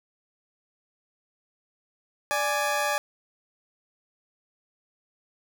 20% pulse tone pair together, 587.3 / 832.5 Hz, D5 / G#5, 0 / +4 cents, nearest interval tritone, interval 604 cents, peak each -22 dBFS, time 2.31-2.98 s, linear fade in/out 0 ms, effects none

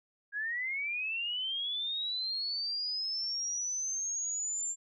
sine linear sweep, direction up, 1622 to 7360 Hz, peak -32 dBFS, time 0.32-4.76 s, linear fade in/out 50 ms, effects none

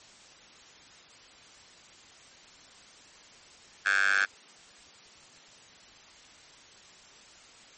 10% pulse tone with high-pass filter, 98.3 Hz, G2, 5 cents sharp, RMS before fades -25 dBFS, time 3.85-4.26 s, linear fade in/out 20 ms, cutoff 1600 Hz, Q 7.9, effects white hiss -53 dBFS RMS until 7.77 s + MP3 32 kbps

